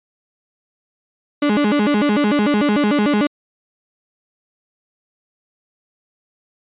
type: tone with vibrato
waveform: 35% pulse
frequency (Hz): 246.9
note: B3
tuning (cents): 0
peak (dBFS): -12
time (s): 1.42-3.27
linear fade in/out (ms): 5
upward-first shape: square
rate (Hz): 6.7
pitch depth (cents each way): 290
effects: resampled to 8000 Hz